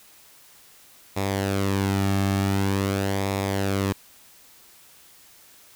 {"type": "tone with flanger", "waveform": "sawtooth", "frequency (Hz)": 98, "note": "G2", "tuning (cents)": 0, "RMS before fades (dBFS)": -24, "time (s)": [1.16, 3.93], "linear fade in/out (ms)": 10, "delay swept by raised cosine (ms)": [0.66, 2.06], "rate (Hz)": 0.46, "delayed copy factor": -0.55, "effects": ["white hiss -52 dBFS RMS until 5.75 s"]}